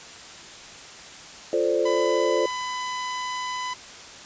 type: chord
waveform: sine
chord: D minor seventh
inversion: first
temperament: equal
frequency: 349.2 / 440 / 523.3 / 587.3 Hz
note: F4 / A4 / C5 / D5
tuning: 0 / 0 / 0 / 0 cents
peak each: -26 / -25 / -24 / -27 dBFS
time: 1.53-2.46 s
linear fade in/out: 2 ms
type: tone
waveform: sawtooth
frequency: 1002 Hz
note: B5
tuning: 25 cents sharp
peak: -24 dBFS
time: 1.85-3.74 s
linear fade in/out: 10 ms
effects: white hiss -42 dBFS RMS until 4.25 s + resampled to 16000 Hz